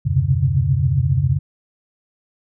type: tone cluster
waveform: sine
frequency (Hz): 76.9 / 92.7 / 127.1 / 134.4 / 142.1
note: D#2 / F#2 / C3 / C3 / C#3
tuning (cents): -20 / +4 / -50 / +47 / +43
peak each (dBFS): -26 / -20 / -19 / -22 / -20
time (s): 0.05-1.39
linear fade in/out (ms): 20
effects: none